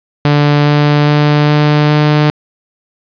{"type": "tone with pitch steps", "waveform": "sawtooth", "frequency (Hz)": [146.3, 147.23, 148.17, 149.12, 150.07], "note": ["D3", "D3", "D3", "D3", "D3"], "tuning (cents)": [-6, 5, 16, 27, 38], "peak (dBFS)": -3, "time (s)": [0.25, 2.3], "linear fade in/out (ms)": 0, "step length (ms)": 410, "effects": ["resampled to 11025 Hz", "7-bit"]}